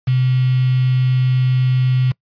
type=tone with quantisation; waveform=sine; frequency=128 Hz; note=C3; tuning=38 cents flat; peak=-12 dBFS; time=0.07-2.12 s; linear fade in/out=10 ms; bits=5; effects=noise-tail reverb RT60 0.1 s tail -24 dB re dry + resampled to 11025 Hz